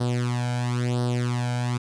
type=tone with flanger; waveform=sawtooth; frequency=122.4 Hz; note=B2; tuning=15 cents flat; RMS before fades=-25 dBFS; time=0-1.78 s; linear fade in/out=10 ms; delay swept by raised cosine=0.21 to 1.31 ms; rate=0.98 Hz; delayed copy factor=+0.8; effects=resampled to 22050 Hz